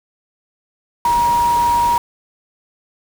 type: tone in noise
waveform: sine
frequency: 950 Hz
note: A#5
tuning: 33 cents sharp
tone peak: -12 dBFS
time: 1.05-1.98 s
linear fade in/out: 2 ms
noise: pink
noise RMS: -28 dBFS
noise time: 1.05-1.98 s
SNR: +13 dB
effects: none